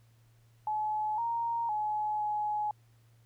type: tone with pitch steps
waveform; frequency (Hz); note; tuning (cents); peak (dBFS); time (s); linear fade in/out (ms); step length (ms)
sine; 854 / 931 / 848 / 842; G#5 / A#5 / G#5 / G#5; +48 / -2 / +36 / +24; -29; 0.67-2.71; 2; 510
effects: added 115 Hz sine -60 dBFS peak until 3.25 s + pink hiss -71 dBFS RMS until 3.25 s